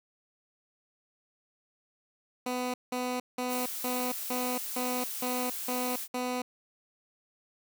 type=tone bursts; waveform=15% pulse; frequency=249.9 Hz; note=B3; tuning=21 cents sharp; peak=-24 dBFS; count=9; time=2.46-6.42 s; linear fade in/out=5 ms; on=280 ms; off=180 ms
type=noise; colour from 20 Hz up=blue; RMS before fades=-37 dBFS; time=3.48-6.08 s; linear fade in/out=50 ms
effects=none